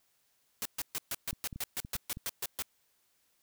white noise bursts, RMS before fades -35 dBFS, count 13, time 0.62-2.622 s, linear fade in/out 0 ms, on 34 ms, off 130 ms
clicks, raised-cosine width 5 ms, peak -30 dBFS, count 6, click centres 1.33 / 1.528 / 1.56 / 1.849 / 1.954 / 2.171 s
effects white hiss -73 dBFS RMS until 3.42 s

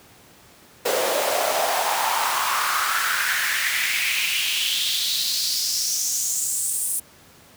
pink noise with high-pass filter sweep, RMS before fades -23 dBFS, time 0.85-7 s, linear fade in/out 10 ms, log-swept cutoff 480 to 9700 Hz, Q 4.1, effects pink hiss -50 dBFS RMS until 7.56 s + high-pass 80 Hz 12 dB/octave

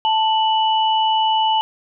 sine tone pair together, 880 / 2960 Hz, A5 / F#7, 0 / 0 cents, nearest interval octave + major sixth, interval 2100 cents, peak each -15 / -21 dBFS, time 0.05-1.61 s, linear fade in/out 0 ms, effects none

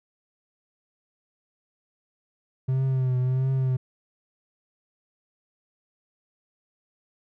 triangle tone with vibrato, 129.7 Hz, C3, 15 cents flat, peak -19 dBFS, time 2.68-3.77 s, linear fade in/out 10 ms, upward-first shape triangle, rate 1.5 Hz, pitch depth 54 cents each way, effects none

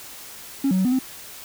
triangle tone with pitch steps, 273.9 / 186.4 / 188.1 / 250.6 / 260.4 Hz, C#4 / F#3 / F#3 / B3 / C4, -21 / +13 / +29 / +25 / -8 cents, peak -14 dBFS, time 0.64-0.99 s, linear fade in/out 5 ms, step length 70 ms, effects tanh soft clip ceiling -13 dBFS + white hiss -40 dBFS RMS until 1.44 s

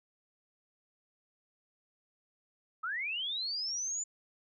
sine linear sweep, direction up, 1237 to 7100 Hz, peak -33 dBFS, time 2.83-4.04 s, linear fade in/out 10 ms, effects none

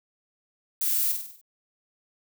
violet noise with echo, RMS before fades -26 dBFS, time 0.81-1.12 s, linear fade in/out 5 ms, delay 49 ms, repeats 6, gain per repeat -5 dB, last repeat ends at 1.414 s, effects none

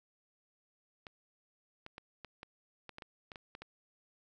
clicks, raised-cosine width 0.3 ms, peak -30 dBFS, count 12, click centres 1.068 / 1.864 / 1.981 / 2.247 / 2.431 / 2.893 / 2.984 / 3.022 / 3.318 / 3.358 / 3.551 / 3.62 s, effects none

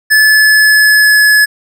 square tone with pitch glide, 1729 to 1705.2 Hz, A6 to G#6, -31 to +45 cents, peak -5 dBFS, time 0.1-1.46 s, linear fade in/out 20 ms, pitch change -24 cents, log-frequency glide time 0.21-1.19 s, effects none

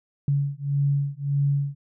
sine beating tone pair, 140.5 / 142.2 Hz, C#3 / C#3, +24 / +45 cents, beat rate 1.7 Hz, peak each -24 dBFS, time 0.28-1.75 s, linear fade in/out 2 ms, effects none

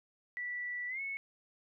sine tone with pitch glide, 1961 to 2201 Hz, B6 to C#7, -13 to -13 cents, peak -36 dBFS, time 0.37-1.17 s, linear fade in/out 0 ms, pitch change +200 cents, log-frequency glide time 0.88-1.01 s, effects none

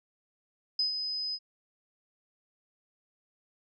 sine tone with ADSR envelope, 5030 Hz, D#8, 18 cents sharp, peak -24 dBFS, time 0.79-1.39 s, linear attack 4 ms, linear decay 120 ms, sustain -7 dB, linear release 50 ms, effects none

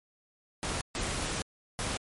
pink noise bursts at uneven times, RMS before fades -33 dBFS, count 3, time 0.63-0.81 / 0.95-1.42 / 1.79-1.97 s, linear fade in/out 0 ms, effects MP3 48 kbps

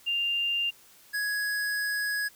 sine / square tone pair in turn, 2794 / 1669 Hz, F7 / G#6, 0 / +8 cents, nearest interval major sixth, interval 892 cents, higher first, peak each -25 / -28 dBFS, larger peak first, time 0.06-0.71 / 1.13-2.29 s, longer second, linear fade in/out 20 ms, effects white hiss -56 dBFS RMS until 2.35 s

